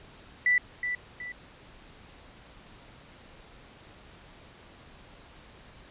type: tone with echo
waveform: sine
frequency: 1975.5 Hz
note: B6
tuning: in tune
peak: -20 dBFS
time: 0.46-0.58 s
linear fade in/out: 2 ms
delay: 370 ms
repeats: 2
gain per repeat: -8 dB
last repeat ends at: 1.32 s
effects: pink hiss -52 dBFS RMS until 5.9 s + resampled to 8000 Hz

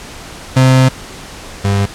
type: tone pair in turn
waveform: 35% pulse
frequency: 130.3 / 99.73 Hz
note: C3 / G2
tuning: -7 / +30 cents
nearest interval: perfect fourth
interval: 463 cents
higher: first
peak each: -4 / -9 dBFS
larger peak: first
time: 0.56-0.89 / 1.64-1.86 s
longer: first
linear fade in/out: 10 ms
effects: pink hiss -31 dBFS RMS until 1.94 s + low-pass 9000 Hz 12 dB/octave

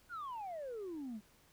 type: exponential sweep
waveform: sine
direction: down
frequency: 1496 to 201.6 Hz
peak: -39 dBFS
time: 0.09-1.21 s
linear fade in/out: 50 ms
effects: tanh soft clip ceiling -39 dBFS + pink hiss -67 dBFS RMS until 1.52 s

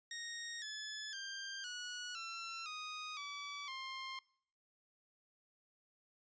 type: tone with pitch steps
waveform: 15% pulse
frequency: 1864.7 / 1719.8 / 1586.2 / 1463 / 1349.4 / 1244.5 / 1147.9 / 1058.7 Hz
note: A#6 / A6 / G6 / F#6 / E6 / D#6 / D6 / C6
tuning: 0 / -40 / +20 / -20 / +40 / 0 / -40 / +20 cents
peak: -37 dBFS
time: 0.11-4.19 s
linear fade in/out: 2 ms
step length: 510 ms
effects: noise-tail reverb RT60 0.6 s tail -23 dB re dry + resampled to 16000 Hz

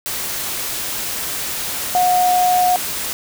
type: tone in noise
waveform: sine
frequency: 725 Hz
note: F#5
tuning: 35 cents flat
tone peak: -12 dBFS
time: 1.95-2.76 s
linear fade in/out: 0 ms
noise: white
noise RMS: -24 dBFS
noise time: 0.06-3.13 s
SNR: +9 dB
effects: none

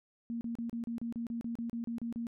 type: tone bursts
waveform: sine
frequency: 233.1 Hz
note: A#3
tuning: in tune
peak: -34 dBFS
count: 14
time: 0.3-2.269 s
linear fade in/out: 0 ms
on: 110 ms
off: 33 ms
effects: none

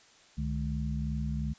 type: tone cluster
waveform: sine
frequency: 67.5 / 150.3 / 213.1 Hz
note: C#2 / D3 / G#3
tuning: -45 / +40 / +45 cents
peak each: -33 / -34 / -36 dBFS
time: 0.37-1.54 s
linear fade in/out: 20 ms
effects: white hiss -59 dBFS RMS until 1.58 s + resampled to 16000 Hz

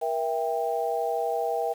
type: chord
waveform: sine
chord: E diminished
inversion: second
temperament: just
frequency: 474.7 / 659.3 / 791.1 Hz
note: Bb4 / E5 / G5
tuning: +31 / 0 / +16 cents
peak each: -29 dBFS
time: 0.01-1.74 s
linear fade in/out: 20 ms
effects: 8-bit

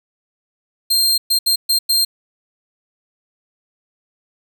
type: tone bursts at uneven times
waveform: sawtooth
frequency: 4186 Hz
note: C8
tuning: in tune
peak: -10 dBFS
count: 5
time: 0.9-1.18 / 1.3-1.39 / 1.46-1.56 / 1.69-1.79 / 1.89-2.05 s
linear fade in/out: 10 ms
effects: 8-bit

